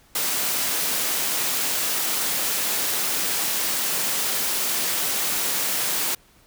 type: high-pass noise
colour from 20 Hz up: white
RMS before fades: -24 dBFS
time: 0.15-6.15 s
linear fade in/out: 5 ms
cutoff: 170 Hz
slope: 12 dB/octave
effects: pink hiss -56 dBFS RMS until 6.46 s